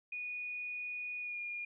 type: tone with pitch glide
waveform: sine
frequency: 2464 to 2423 Hz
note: D#7 to D#7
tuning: -17 to -47 cents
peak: -38 dBFS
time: 0.12-1.65 s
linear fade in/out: 5 ms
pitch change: -30 cents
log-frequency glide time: 1.21-1.39 s
effects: none